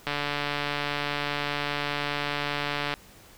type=click train; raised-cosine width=0.3 ms; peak=-12 dBFS; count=417; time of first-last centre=0.07-2.939 s; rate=145 Hz; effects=pink hiss -52 dBFS RMS until 3.37 s